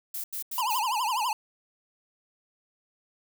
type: noise bursts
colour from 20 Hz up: violet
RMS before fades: -34 dBFS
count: 4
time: 0.14-0.798 s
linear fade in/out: 5 ms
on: 100 ms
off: 86 ms
type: tone with vibrato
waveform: square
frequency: 932.3 Hz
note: A#5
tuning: in tune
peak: -26 dBFS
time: 0.58-1.33 s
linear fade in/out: 2 ms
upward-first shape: triangle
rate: 12 Hz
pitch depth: 230 cents each way
effects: none